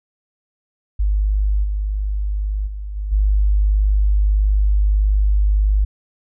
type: tone with level steps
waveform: sine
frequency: 50.8 Hz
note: G#1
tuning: 38 cents flat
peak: -14 / -18 / -25 / -21 / -12 dBFS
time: 0.99-5.85 s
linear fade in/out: 10 ms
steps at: 1.63 / 2.66 / 2.95 / 3.11 s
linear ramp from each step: 20 ms
effects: none